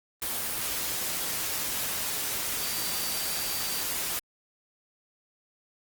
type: tone in noise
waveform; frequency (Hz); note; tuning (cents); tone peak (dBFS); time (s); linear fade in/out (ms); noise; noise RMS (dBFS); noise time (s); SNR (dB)
sine; 4665; D8; -12; -38; 2.62-3.82; 0; white; -31; 0.22-4.19; -10
effects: Opus 24 kbps